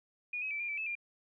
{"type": "tone with pitch steps", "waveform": "sine", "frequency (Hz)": [2449, 2547, 2321, 2400, 2316, 2606, 2395], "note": ["D#7", "D#7", "D7", "D7", "D7", "E7", "D7"], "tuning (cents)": [-28, 40, -21, 37, -25, -20, 33], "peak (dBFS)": -34, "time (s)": [0.33, 0.953], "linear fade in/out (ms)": 5, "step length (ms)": 89, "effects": []}